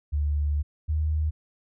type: tone pair in turn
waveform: sine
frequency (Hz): 73.42 / 77.16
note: D2 / D#2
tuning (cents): 0 / -14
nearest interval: minor second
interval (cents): 86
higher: second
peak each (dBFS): -22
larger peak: neither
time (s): 0.12-0.63 / 0.88-1.31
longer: first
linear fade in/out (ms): 20
effects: none